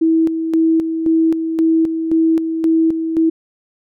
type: tone with tremolo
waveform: sine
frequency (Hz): 324.4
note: E4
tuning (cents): -28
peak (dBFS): -10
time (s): 0.01-3.3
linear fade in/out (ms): 10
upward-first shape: square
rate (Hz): 1.9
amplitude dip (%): 55
effects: none